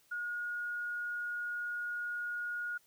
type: tone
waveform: sine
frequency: 1439 Hz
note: F#6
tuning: 49 cents flat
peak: -35 dBFS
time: 0.11-2.78 s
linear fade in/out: 10 ms
effects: white hiss -68 dBFS RMS until 2.86 s